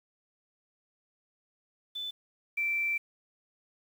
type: tone pair in turn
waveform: sine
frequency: 3506 / 2340 Hz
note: A7 / D7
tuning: -7 / -7 cents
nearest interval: perfect fifth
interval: 700 cents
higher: first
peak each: -34 / -27 dBFS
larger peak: second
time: 1.95-2.11 / 2.57-2.98 s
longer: second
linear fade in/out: 10 ms
effects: 9-bit